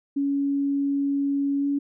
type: tone with pitch glide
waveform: sine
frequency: 280.1 to 282.7 Hz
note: C#4 to C#4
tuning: +18 to +34 cents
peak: -21 dBFS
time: 0.16-1.79 s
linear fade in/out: 10 ms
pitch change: +16 cents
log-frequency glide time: 1.59-1.66 s
effects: none